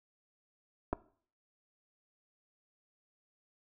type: clicks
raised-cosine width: 1 ms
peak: -19 dBFS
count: 2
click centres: 0.929 / 0.932 s
effects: noise-tail reverb RT60 0.5 s tail -19 dB re dry